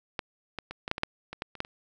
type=clicks; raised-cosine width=0.3 ms; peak=-14 / -18 / -22 / -18 / -10 / -18 / -9 / -22 / -16 / -29 / -13 / -29 dBFS; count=12; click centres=0.192 / 0.587 / 0.71 / 0.879 / 0.914 / 0.981 / 1.034 / 1.33 / 1.421 / 1.553 / 1.604 / 1.649 s; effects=none